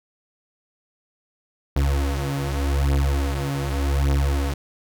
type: beating tone pair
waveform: 35% pulse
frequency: 69.3 / 70.15 Hz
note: C#2 / C#2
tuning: 0 / +21 cents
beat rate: 0.85 Hz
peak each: -21 / -21 dBFS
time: 1.76-4.54 s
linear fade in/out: 5 ms
effects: none